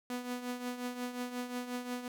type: tone with tremolo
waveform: sawtooth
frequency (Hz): 246.9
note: B3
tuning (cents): 0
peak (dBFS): -30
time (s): 0.1-2.08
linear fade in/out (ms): 2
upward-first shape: triangle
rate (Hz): 5.6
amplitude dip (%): 70
effects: none